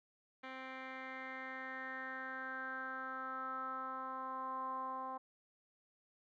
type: tone with low-pass filter sweep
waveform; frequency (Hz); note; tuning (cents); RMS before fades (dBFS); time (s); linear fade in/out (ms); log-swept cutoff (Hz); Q
10% pulse; 261.6; C4; 0; -44; 0.43-5.18; 10; 2500 to 950; 6.8
effects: none